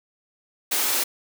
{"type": "high-pass noise", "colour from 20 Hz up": "white", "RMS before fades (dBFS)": -23, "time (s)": [0.71, 1.04], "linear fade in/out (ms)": 10, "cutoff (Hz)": 250, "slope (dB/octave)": 96, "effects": []}